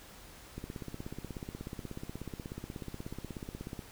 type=click train; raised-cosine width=3 ms; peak=-27 dBFS; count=54; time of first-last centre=0.58-3.792 s; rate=16.5 Hz; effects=pink hiss -53 dBFS RMS until 3.91 s